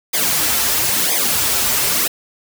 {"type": "noise with flanger", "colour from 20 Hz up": "white", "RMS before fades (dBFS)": -17, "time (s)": [0.13, 2.08], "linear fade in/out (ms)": 10, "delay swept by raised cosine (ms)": [0.7, 6.5], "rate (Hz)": 1, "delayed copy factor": -1, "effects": []}